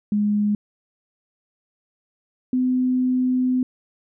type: tone pair in turn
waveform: sine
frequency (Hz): 207.7 / 254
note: G#3 / B3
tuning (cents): 0 / +49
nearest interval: minor third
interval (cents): 349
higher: second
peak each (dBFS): -17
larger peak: neither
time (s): 0.12-0.55 / 2.53-3.63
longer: second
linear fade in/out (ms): 2
effects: none